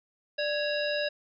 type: harmonic tone with a mistuned harmonic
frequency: 554.4 Hz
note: C#5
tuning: in tune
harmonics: 1 / 3 / 5 / 7 / 9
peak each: -29 / -34 / -36 / -37 / -39 dBFS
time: 0.38-1.09 s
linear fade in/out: 10 ms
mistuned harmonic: 1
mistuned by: +110 cents
effects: none